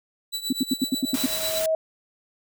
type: tone with tremolo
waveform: sawtooth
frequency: 3951 Hz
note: B7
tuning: in tune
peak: -22 dBFS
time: 0.32-1.6 s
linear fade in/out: 20 ms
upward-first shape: triangle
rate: 8.1 Hz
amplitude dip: 85%
type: tone bursts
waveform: sine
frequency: 261.6 Hz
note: C4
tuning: in tune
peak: -18 dBFS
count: 8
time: 0.5-1.263 s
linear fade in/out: 5 ms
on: 28 ms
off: 77 ms
type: tone with exponential growth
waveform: sine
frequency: 639 Hz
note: D#5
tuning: 46 cents sharp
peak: -18 dBFS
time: 0.78-1.75 s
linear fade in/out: 2 ms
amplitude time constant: 210 ms
type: noise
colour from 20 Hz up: white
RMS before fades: -30 dBFS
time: 1.14-1.66 s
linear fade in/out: 2 ms
effects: none